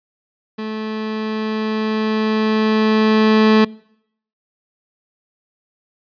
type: tone with level ramp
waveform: 30% pulse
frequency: 217.3 Hz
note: A3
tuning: 21 cents flat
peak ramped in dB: -21 to -6 dBFS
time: 0.58-3.65 s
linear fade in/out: 10 ms
effects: noise-tail reverb RT60 0.7 s tail -24 dB re dry + resampled to 11025 Hz